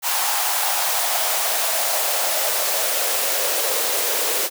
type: noise with high-pass filter sweep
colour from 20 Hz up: white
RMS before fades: -21 dBFS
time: 0.02-4.5 s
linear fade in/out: 50 ms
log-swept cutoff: 840 to 450 Hz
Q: 3.6
effects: none